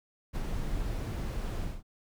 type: noise with ADSR envelope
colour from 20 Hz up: brown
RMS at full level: -30 dBFS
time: 0.33-1.83 s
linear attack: 31 ms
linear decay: 8 ms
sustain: -3 dB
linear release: 200 ms
effects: none